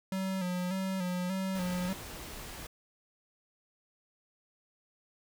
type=tone with vibrato; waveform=square; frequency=185 Hz; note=F#3; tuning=in tune; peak=-32 dBFS; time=0.12-1.93 s; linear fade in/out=2 ms; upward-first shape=square; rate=1.7 Hz; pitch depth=49 cents each way
type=noise; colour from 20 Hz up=pink; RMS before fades=-44 dBFS; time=1.55-2.67 s; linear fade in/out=5 ms
effects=none